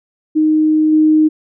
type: tone with level steps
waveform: sine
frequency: 310 Hz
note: D#4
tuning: 6 cents flat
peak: -9 / -7 dBFS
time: 0.35-1.29 s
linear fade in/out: 20 ms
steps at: 0.92 s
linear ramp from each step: 10 ms
effects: none